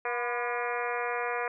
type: harmonic tone with a mistuned harmonic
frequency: 240.4 Hz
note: B3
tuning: 46 cents flat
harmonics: 2 / 3 / 4 / 5 / 6 / 7 / 8 / 9 / 10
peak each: -34 / -36 / -37 / -38 / -39 / -39 / -40 / -41 / -41 dBFS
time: 0.05-1.48 s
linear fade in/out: 2 ms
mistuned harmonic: 4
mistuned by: +60 cents
effects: none